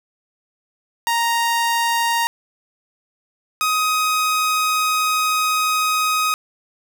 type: tone pair in turn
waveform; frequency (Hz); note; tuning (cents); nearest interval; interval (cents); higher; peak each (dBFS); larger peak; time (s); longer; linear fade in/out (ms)
sawtooth; 932.3 / 1256.8; A#5 / D#6; 0 / +17; perfect fourth; 517; second; -13; neither; 1.07-2.27 / 3.61-6.34; second; 0
effects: none